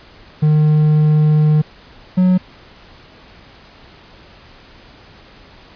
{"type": "tone pair in turn", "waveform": "triangle", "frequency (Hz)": [152.5, 183.44], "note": ["D#3", "F#3"], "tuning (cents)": [-34, -15], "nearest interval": "minor third", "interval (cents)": 319, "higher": "second", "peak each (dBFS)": -7, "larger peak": "neither", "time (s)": [[0.42, 1.62], [2.17, 2.38]], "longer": "first", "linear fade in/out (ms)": 10, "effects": ["pink hiss -43 dBFS RMS until 5.75 s", "resampled to 11025 Hz"]}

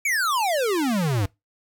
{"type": "exponential sweep", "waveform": "square", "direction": "down", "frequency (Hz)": [2349, 92.5], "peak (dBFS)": -21, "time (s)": [0.05, 1.26], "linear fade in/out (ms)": 5, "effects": ["noise-tail reverb RT60 0.2 s tail -23 dB re dry"]}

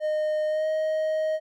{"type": "tone with pitch glide", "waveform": "triangle", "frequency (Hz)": [614, 626.2], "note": ["D#5", "D#5"], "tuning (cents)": [-23, 11], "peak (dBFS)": -21, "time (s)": [0, 1.4], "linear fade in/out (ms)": 50, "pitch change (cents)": 34, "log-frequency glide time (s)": [0.47, 0.67], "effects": []}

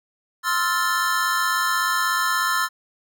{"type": "chord", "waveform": "square", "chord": "F major seventh", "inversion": "second", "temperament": "equal with one note detuned", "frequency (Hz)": [1046.5, 1300.4, 1396.9, 1760], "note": ["C6", "E6", "F6", "A6"], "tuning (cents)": [0, -24, 0, 0], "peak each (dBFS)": -26, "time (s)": [0.43, 2.69], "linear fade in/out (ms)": 50, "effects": []}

